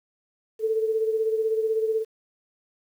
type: beating tone pair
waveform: sine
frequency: 440 / 456 Hz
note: A4 / A#4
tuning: 0 / -38 cents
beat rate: 16 Hz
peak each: -22 / -30 dBFS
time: 0.59-2.05 s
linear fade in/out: 50 ms
effects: 9-bit